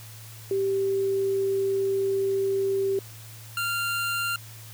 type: tone pair in turn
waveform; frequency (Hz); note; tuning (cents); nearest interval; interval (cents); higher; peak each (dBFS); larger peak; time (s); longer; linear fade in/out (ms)
sine / 25% pulse; 390 / 1389.8; G4 / F6; -9 / -9; octave + minor seventh; 2200; second; -22; neither; 0.51-2.99 / 3.57-4.36; first; 2
effects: added 111 Hz sine -43 dBFS peak until 4.73 s + white hiss -47 dBFS RMS until 4.73 s